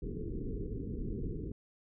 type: low-pass noise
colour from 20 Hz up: pink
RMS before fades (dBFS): -38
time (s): 0.02-1.52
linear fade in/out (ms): 5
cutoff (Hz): 460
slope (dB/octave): 96
effects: none